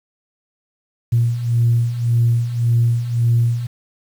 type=beating tone pair; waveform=sine; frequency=116.54 / 118.34 Hz; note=A#2 / A#2; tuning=0 / +27 cents; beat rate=1.8 Hz; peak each=-19 / -14 dBFS; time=1.12-3.67 s; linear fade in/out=10 ms; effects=tanh soft clip ceiling -7 dBFS + 7-bit